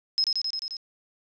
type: tone with echo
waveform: sine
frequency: 5140 Hz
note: E8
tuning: 45 cents flat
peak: -20 dBFS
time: 0.18-0.24 s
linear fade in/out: 0 ms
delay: 88 ms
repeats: 6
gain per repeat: -2 dB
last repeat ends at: 0.768 s
effects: resampled to 16000 Hz + 10-bit